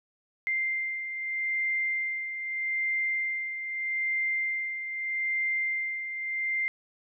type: beating tone pair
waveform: sine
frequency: 2093 / 2093.8 Hz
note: C7 / C7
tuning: 0 / +1 cents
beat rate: 0.8 Hz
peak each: -36 / -28 dBFS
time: 0.47-6.68 s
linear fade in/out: 0 ms
effects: none